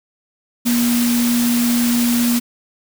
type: tone in noise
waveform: sine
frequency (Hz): 239.1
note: A#3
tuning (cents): +44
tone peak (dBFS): -14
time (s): 0.65-2.4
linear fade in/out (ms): 20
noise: white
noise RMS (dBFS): -23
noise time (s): 0.65-2.4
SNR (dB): +6
effects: none